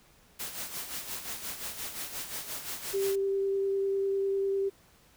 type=noise with tremolo; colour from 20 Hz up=white; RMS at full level=-36 dBFS; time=0.39-3.16 s; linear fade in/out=10 ms; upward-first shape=sine; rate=5.7 Hz; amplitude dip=60%
type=tone with vibrato; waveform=sine; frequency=392 Hz; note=G4; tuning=in tune; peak=-26 dBFS; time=2.93-4.7 s; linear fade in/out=20 ms; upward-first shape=sine; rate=10 Hz; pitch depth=8 cents each way
effects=pink hiss -61 dBFS RMS until 5.16 s